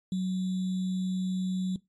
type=tone with sample-and-hold; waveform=sine; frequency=185.7 Hz; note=F#3; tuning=7 cents sharp; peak=-26 dBFS; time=0.12-1.76 s; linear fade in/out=2 ms; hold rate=3675 Hz; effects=noise-tail reverb RT60 0.2 s tail -20 dB re dry + MP3 48 kbps